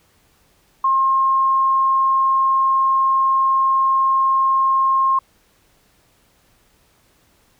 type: tone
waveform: sine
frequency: 1068 Hz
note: C6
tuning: 35 cents sharp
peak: -13 dBFS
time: 0.84-5.19 s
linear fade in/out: 5 ms
effects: pink hiss -58 dBFS RMS until 7.59 s